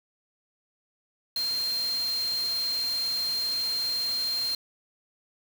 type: tone in noise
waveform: sine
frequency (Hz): 4186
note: C8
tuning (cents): 0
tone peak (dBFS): -26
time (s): 1.36-4.55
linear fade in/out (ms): 2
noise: white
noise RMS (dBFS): -39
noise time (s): 1.36-4.55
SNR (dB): +10
effects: none